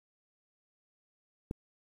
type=click; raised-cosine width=3 ms; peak=-22 dBFS; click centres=1.511 s; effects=9-bit